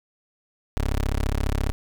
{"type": "tone", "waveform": "20% pulse", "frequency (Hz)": 34.65, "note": "C#1", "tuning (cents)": 0, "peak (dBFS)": -17, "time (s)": [0.77, 1.72], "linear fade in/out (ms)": 0, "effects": []}